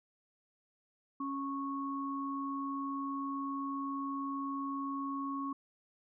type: tone pair together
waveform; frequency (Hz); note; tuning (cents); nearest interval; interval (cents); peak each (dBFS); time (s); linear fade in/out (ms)
sine; 275.8 / 1103; C#4 / C#6; -9 / -9; 2 octaves; 2400; -37 / -38; 1.2-5.53; 5
effects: none